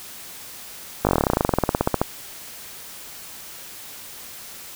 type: slowing click train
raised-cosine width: 1 ms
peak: -3 dBFS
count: 25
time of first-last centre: 1.05-2.015 s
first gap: 19 ms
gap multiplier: 1.06
effects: white hiss -39 dBFS RMS until 4.75 s